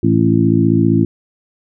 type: harmonic tone with a mistuned harmonic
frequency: 55 Hz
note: A1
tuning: in tune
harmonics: 2 / 3 / 4 / 5 / 6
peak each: -16 / -16 / -16 / -16 / -16 dBFS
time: 0.03-1.05 s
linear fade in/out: 5 ms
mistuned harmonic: 6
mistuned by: +31 cents
effects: none